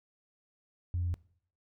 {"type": "tone with pitch steps", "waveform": "sine", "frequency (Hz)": [88.1, 87.54, 86.99], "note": ["F2", "F2", "F2"], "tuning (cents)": [16, 5, -6], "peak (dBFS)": -28, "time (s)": [0.94, 1.141], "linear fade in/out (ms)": 0, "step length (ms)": 67, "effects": ["noise-tail reverb RT60 0.6 s tail -21 dB re dry", "tanh soft clip ceiling -25 dBFS"]}